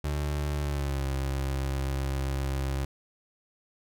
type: tone with pitch glide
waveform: 30% pulse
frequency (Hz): 73.3 to 67.61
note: D2 to C#2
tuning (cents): -3 to -43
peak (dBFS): -25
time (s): 0.04-2.85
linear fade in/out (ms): 5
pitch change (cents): -140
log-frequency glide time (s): 0.58-1.06
effects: none